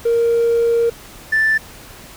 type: tone pair in turn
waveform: triangle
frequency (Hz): 466.2 / 1764.2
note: A#4 / A6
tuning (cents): 0 / +4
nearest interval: octave + major seventh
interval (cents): 2304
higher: second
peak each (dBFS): -9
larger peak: neither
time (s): 0.05-0.9 / 1.32-1.58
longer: first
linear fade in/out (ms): 10
effects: tanh soft clip ceiling -9 dBFS + pink hiss -39 dBFS RMS until 2.16 s